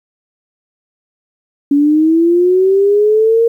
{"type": "linear sweep", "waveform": "sine", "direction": "up", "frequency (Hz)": [280.9, 466.2], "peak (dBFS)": -7, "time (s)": [1.71, 3.48], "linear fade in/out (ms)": 5, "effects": ["8-bit"]}